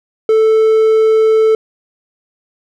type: tone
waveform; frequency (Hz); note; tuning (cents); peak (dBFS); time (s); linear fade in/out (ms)
triangle; 440; A4; 0; -5; 0.29-1.55; 2
effects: none